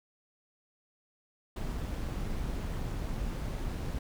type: noise with amplitude modulation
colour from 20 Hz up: brown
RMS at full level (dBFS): -33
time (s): 1.56-3.99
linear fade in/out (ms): 5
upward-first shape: sine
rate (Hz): 192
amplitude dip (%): 40
effects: none